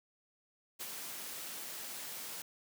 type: noise with ADSR envelope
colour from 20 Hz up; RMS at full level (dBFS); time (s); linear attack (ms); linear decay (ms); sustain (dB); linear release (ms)
white; -41; 0.79-2.42; 21; 42; -3; 3
effects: high-pass 150 Hz 12 dB/octave